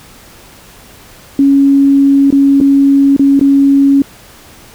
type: tone with dropouts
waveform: sine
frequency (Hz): 277.2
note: C#4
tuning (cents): 0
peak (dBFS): -4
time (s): 1.39-4.02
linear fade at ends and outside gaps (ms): 2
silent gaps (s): 2.305-2.325 / 2.603-2.611 / 3.165-3.194 / 3.394-3.411
effects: pink hiss -38 dBFS RMS until 4.74 s